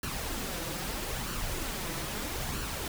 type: noise with flanger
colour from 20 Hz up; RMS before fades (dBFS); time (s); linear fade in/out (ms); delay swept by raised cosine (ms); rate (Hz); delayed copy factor
pink; -35; 0.03-2.88; 2; 0.68 to 6.08; 0.78; +0.5
effects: none